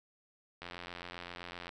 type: click train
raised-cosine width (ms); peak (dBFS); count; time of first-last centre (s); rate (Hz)
0.3; -27; 95; 0.62-1.692; 87.7
effects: none